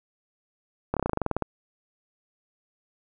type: slowing click train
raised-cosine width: 1 ms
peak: -11 dBFS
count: 13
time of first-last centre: 0.94-1.423 s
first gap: 27 ms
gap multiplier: 1.07
effects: none